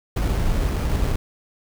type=noise with sample-and-hold; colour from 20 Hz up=brown; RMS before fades=-21 dBFS; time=0.16-1.16 s; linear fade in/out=5 ms; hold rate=3675 Hz; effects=none